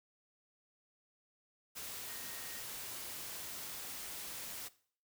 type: tone in noise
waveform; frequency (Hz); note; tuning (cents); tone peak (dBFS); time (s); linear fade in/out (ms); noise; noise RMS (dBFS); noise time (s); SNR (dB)
sine; 1864.7; A#6; 0; -56; 2.06-2.61; 20; white; -45; 1.75-4.69; -14
effects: noise-tail reverb RT60 0.5 s tail -18 dB re dry